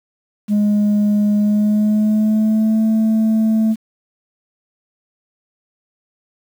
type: tone with pitch glide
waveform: sine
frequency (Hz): 207.7 to 220.1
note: G#3 to A3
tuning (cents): 0 to +1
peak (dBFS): -9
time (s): 0.48-3.76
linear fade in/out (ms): 50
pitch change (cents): +101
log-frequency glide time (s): 1.38-2.82
effects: tanh soft clip ceiling -11 dBFS + 7-bit